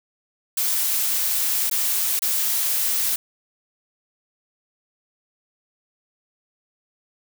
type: noise with dropouts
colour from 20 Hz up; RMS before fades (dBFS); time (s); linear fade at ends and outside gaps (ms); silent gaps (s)
blue; -22; 0.57-3.16; 5; 1.698-1.712 / 2.193-2.22
effects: none